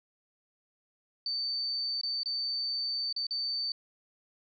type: tone with dropouts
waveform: sine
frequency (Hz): 4564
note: C#8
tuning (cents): +50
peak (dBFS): -30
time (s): 1.26-3.72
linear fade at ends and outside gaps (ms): 2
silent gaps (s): 2.013-2.033 / 2.233-2.258 / 3.127-3.163 / 3.268-3.308
effects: none